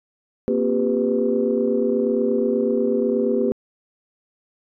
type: tone cluster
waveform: sine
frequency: 236.2 / 264.5 / 356.5 / 397.4 / 499.3 Hz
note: A#3 / C4 / F4 / G4 / B4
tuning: +23 / +19 / +36 / +24 / +19 cents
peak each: -22 / -27 / -30 / -21 / -23 dBFS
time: 0.48-3.52 s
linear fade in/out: 0 ms
effects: tanh soft clip ceiling -7 dBFS